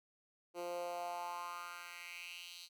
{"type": "tone with high-pass filter sweep", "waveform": "10% pulse", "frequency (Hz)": 174.61, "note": "F3", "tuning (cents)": 0, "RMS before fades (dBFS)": -45, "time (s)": [0.54, 2.69], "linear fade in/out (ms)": 50, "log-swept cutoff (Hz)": [400, 4000], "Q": 3.7, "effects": []}